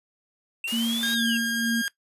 triangle linear two-way sweep, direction up then down, 2680 to 3827 to 2680 Hz, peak -26 dBFS, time 0.64-1.37 s, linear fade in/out 2 ms, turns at 1.14 s
white high-pass noise, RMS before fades -35 dBFS, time 0.67-1.15 s, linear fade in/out 10 ms, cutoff 370 Hz, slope 24 dB/octave
sine tone with tremolo, 230.4 Hz, A#3, 20 cents flat, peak -23 dBFS, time 0.72-1.82 s, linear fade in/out 10 ms, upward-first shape sine, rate 2.2 Hz, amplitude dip 55%
sawtooth tone, 1619 Hz, G#6, 45 cents flat, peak -22 dBFS, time 1.03-1.88 s, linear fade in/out 0 ms
effects noise-tail reverb RT60 0.1 s tail -18 dB re dry + resampled to 32000 Hz

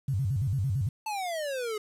sine tone with vibrato, 115 Hz, A#2, 23 cents flat, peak -25 dBFS, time 0.08-0.89 s, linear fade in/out 5 ms, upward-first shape square, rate 8.9 Hz, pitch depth 300 cents each way
square exponential sweep, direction down, 889 to 415.3 Hz, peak -31 dBFS, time 1.06-1.78 s, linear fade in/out 5 ms
effects resampled to 32000 Hz + 9-bit

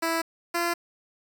10% pulse tone pair in turn, 329.6 / 343.1 Hz, E4 / F4, 0 / -31 cents, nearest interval minor second, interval 69 cents, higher second, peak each -16 dBFS, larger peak neither, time 0.02-0.22 / 0.54-0.74 s, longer neither, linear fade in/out 10 ms, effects 8-bit

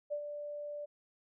sine tone with ADSR envelope, 587.3 Hz, D5, in tune, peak -32 dBFS, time 0.1-0.86 s, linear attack 25 ms, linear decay 78 ms, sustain -7 dB, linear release 17 ms, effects none

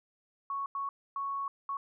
sine tone bursts at uneven times, 1108.7 Hz, C#6, in tune, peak -32 dBFS, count 4, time 0.5-0.66 / 0.75-0.89 / 1.16-1.48 / 1.69-1.77 s, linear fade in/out 2 ms, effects none

